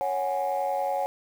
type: chord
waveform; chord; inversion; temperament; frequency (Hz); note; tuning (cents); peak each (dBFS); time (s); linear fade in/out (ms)
sine; C# suspended fourth; none; equal; 554.4 / 740 / 830.6; C#5 / F#5 / G#5; 0 / 0 / 0; -28; 0.01-1.06; 0
effects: tanh soft clip ceiling -19 dBFS + 8-bit